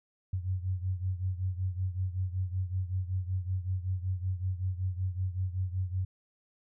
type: beating tone pair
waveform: sine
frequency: 91.4 / 96.7 Hz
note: F#2 / G2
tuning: -21 / -23 cents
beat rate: 5.3 Hz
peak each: -31 / -35 dBFS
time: 0.33-6.05 s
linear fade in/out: 5 ms
effects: none